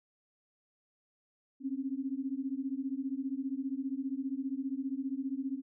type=beating tone pair; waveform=sine; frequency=261.6 / 276.6 Hz; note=C4 / C#4; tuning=0 / -4 cents; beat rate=15 Hz; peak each=-36 / -36 dBFS; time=1.6-5.62 s; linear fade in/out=50 ms; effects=none